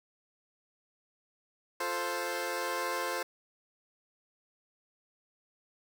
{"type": "chord", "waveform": "15% pulse", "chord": "F major", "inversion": "none", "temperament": "equal", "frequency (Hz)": [349.2, 440, 523.3], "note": ["F4", "A4", "C5"], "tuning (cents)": [0, 0, 0], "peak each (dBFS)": [-32, -32, -28], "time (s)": [1.8, 3.23], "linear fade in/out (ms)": 5, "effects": []}